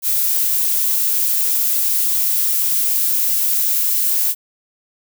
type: noise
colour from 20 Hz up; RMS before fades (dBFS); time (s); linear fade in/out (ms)
violet; -17; 0.02-4.35; 50
effects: none